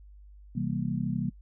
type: chord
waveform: sine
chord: C dominant seventh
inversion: none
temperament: just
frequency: 130.81 / 163.52 / 196.22 / 235.5 Hz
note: C3 / E3 / G3 / Bb3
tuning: 0 / -14 / +2 / +18 cents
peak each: -33 dBFS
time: 0.55-1.3 s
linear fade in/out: 10 ms
effects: noise-tail reverb RT60 0.1 s tail -26 dB re dry + added 50 Hz sine -48 dBFS peak until 1.41 s

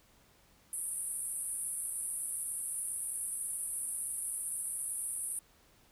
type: band-pass noise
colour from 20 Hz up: white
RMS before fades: -38 dBFS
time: 0.73-5.39 s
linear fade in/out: 2 ms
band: 9000 to 11000 Hz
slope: 96 dB/octave
effects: pink hiss -65 dBFS RMS until 5.91 s

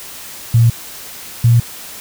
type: tone pair in turn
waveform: sine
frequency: 116.54 / 118.03 Hz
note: A#2 / A#2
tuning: 0 / +22 cents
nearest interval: unison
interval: 22 cents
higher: second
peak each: -6 dBFS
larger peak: neither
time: 0.54-0.7 / 1.44-1.6 s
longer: neither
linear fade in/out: 5 ms
effects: white hiss -32 dBFS RMS until 2 s

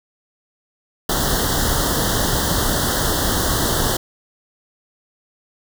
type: band-stop noise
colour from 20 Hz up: pink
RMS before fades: -19 dBFS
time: 1.09-3.97 s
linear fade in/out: 5 ms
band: 1900 to 3000 Hz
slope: 96 dB/octave
effects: none

